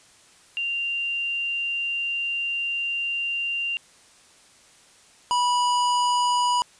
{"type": "tone pair in turn", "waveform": ["sine", "square"], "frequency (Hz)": [2780, 978.6], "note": ["F7", "B5"], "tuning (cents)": [-9, -16], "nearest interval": "octave + tritone", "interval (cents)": 1807, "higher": "first", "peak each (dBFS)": [-24, -20], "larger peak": "second", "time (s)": [[0.57, 3.77], [5.31, 6.62]], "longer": "first", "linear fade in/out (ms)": 0, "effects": ["white hiss -54 dBFS RMS until 6.79 s", "resampled to 22050 Hz"]}